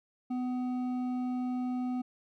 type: tone with hard clipping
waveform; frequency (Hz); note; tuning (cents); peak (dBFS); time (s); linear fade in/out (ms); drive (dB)
sine; 250.7; B3; +26; -32; 0.3-2.02; 10; 7
effects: none